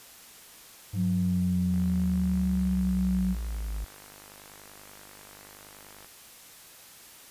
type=exponential sweep; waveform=triangle; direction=down; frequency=102.2 to 51.91 Hz; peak=-28 dBFS; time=0.93-3.85 s; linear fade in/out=10 ms
type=tone with pitch glide; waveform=sine; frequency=181.1 to 185.33 Hz; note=F#3 to F#3; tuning=-37 to +3 cents; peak=-24 dBFS; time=0.95-3.36 s; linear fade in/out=50 ms; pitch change=+40 cents; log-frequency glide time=1.87-2.51 s
type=click train; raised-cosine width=0.5 ms; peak=-34 dBFS; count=218; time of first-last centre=1.74-6.046 s; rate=50.4 Hz
effects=white hiss -50 dBFS RMS until 7.3 s + resampled to 32000 Hz